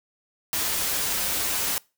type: noise with comb filter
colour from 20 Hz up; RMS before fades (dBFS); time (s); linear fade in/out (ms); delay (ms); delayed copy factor
white; -26; 0.53-1.78; 0; 8.2; -0.5
effects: noise-tail reverb RT60 0.3 s tail -24 dB re dry